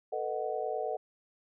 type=chord; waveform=sine; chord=B dominant seventh; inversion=third; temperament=just; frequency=444.5 / 493.9 / 617.4 / 740.8 Hz; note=A4 / B4 / D#5 / F#5; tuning=+18 / 0 / -14 / +2 cents; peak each=-36 / -38 / -37 / -36 dBFS; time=0.12-0.97 s; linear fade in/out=10 ms; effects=none